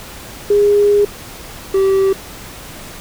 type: tone pair in turn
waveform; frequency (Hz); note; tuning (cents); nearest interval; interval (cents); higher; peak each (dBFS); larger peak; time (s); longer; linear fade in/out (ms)
sine / triangle; 410 / 387; G#4 / G4; -22 / -22; minor second; 100; first; -8; neither; 0.5-1.05 / 1.74-2.13; first; 5
effects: pink hiss -33 dBFS RMS until 3 s